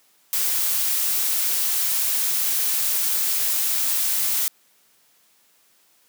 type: noise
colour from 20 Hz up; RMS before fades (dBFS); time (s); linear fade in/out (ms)
blue; -22; 0.33-4.48; 0
effects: white hiss -60 dBFS RMS until 6.08 s + high-pass 150 Hz 12 dB/octave